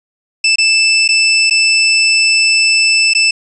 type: tone with dropouts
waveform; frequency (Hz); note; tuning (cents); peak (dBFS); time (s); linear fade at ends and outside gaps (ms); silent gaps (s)
25% pulse; 2640; E7; +2; -4; 0.44-3.31; 5; 0.558-0.583 / 1.079-1.088 / 1.499-1.508 / 3.136-3.149
effects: resampled to 22050 Hz